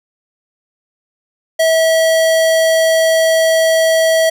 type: tone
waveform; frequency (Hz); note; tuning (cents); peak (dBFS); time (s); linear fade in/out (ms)
square; 648; E5; -30; -10; 1.59-4.3; 10
effects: none